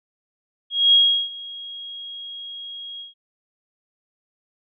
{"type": "tone with ADSR envelope", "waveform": "sine", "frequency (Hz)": 3284, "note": "G#7", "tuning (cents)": -20, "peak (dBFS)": -10, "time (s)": [0.7, 3.14], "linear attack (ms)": 230, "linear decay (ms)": 360, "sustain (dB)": -22, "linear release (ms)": 140, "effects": []}